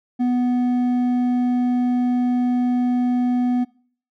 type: tone with hard clipping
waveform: sine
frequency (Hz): 246.9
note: B3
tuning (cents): 0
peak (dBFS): -18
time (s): 0.19-3.65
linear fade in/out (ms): 20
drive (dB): 5
effects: noise-tail reverb RT60 0.5 s tail -23 dB re dry